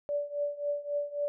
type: tone with tremolo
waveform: sine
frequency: 580 Hz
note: D5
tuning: 22 cents flat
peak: -26 dBFS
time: 0.09-1.28 s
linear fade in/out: 0 ms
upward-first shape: triangle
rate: 3.7 Hz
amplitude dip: 90%
effects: none